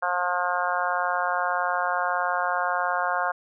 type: harmonic tone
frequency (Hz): 178.3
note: F3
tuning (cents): +36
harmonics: 3 / 4 / 5 / 6 / 7 / 8 / 9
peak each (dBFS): -33 / -28 / -31 / -29 / -33 / -29 / -33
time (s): 0.02-3.32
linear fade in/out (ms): 10
effects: none